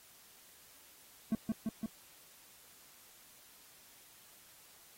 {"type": "tone with echo", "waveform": "triangle", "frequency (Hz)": 221.3, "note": "A3", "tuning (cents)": 10, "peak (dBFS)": -26, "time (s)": [1.32, 1.35], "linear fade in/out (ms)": 2, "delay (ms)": 170, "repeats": 3, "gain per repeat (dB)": -2, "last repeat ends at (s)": 1.86, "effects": ["white hiss -60 dBFS RMS until 4.97 s", "AAC 48 kbps"]}